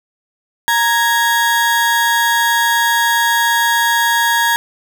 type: tone pair together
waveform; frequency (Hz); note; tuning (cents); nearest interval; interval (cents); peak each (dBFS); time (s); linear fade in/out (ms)
35% pulse; 932.3 / 1661.2; A#5 / G#6; 0 / 0; minor seventh; 1000; -13; 0.68-4.56; 0
effects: none